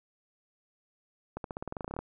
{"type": "accelerating click train", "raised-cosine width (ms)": 1, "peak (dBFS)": -22, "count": 15, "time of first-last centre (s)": [1.37, 1.99], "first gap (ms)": 72, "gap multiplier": 0.92, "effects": []}